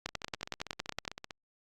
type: two click trains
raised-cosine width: 0.2 ms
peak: -24 / -16 dBFS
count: 20 / 12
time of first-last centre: 0.09-1.308 / 0.06-1.079 s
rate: 15.6 / 10.8 Hz
effects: Opus 48 kbps